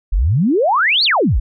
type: exponential two-way sweep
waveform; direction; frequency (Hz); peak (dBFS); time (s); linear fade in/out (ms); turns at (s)
sine; up then down; 37.71 to 4699 to 37.71; -11; 0.12-1.4; 10; 1.04
effects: none